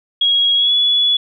sine tone with pitch glide, 3305 to 3408 Hz, G#7 to G#7, -9 to +44 cents, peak -11 dBFS, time 0.21-1.17 s, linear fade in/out 5 ms, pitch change +53 cents, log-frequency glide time 0.56-0.74 s, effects none

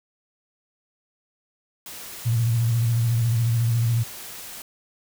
white noise, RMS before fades -38 dBFS, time 1.86-4.62 s, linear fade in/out 2 ms
sine tone with vibrato, 116.1 Hz, A#2, 7 cents flat, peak -18 dBFS, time 2.25-4.04 s, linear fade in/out 20 ms, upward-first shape square, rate 14 Hz, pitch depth 43 cents each way
effects none

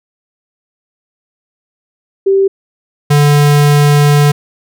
sine / square tone pair in turn, 389.6 / 145.94 Hz, G4 / D3, -11 / -11 cents, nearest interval octave + perfect fourth, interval 1700 cents, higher first, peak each -6 dBFS, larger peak neither, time 2.26-2.48 / 3.1-4.32 s, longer second, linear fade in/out 10 ms, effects none

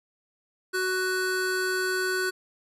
square tone pair together, 371.8 / 1487.2 Hz, F#4 / F#6, +8 / +8 cents, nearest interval 2 octaves, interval 2400 cents, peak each -29 / -28 dBFS, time 0.73-2.31 s, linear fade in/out 20 ms, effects resampled to 32000 Hz

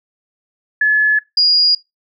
sine tone pair in turn, 1713 / 4865 Hz, A6 / D#8, -47 / -40 cents, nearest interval octave + tritone, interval 1807 cents, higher second, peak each -9 dBFS, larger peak neither, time 0.81-1.19 / 1.37-1.75 s, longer neither, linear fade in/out 5 ms, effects noise-tail reverb RT60 0.2 s tail -22 dB re dry

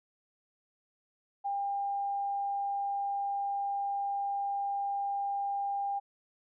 sine tone, 800 Hz, G5, 35 cents sharp, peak -30 dBFS, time 1.44-6 s, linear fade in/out 20 ms, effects none

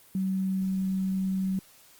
sine tone with quantisation, 190 Hz, F#3, 46 cents sharp, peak -25 dBFS, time 0.15-1.59 s, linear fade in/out 2 ms, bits 9, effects white hiss -56 dBFS RMS until 1.99 s + Opus 32 kbps

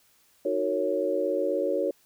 sine chord, D# minor seventh, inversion none, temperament equal with one note detuned, 311.1 / 370 / 457.9 / 554.4 Hz, D#4 / F#4 / A#4 / C#5, 0 / 0 / -31 / 0 cents, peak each -32 / -30 / -30 / -27 dBFS, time 0.45-1.91 s, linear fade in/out 5 ms, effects white hiss -63 dBFS RMS until 2.05 s

